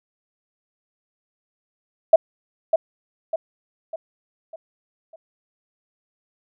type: tone with echo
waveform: sine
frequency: 649 Hz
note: E5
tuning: 27 cents flat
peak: -6 dBFS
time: 2.13-2.16 s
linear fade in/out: 5 ms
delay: 600 ms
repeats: 5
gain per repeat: -7 dB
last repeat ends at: 5.16 s
effects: none